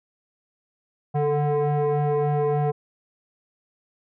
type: tone with frequency modulation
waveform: sine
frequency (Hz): 148.7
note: D3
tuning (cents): +22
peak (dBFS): -17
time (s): 1.14-2.72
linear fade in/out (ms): 20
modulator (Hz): 294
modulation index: 2
effects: tanh soft clip ceiling -18 dBFS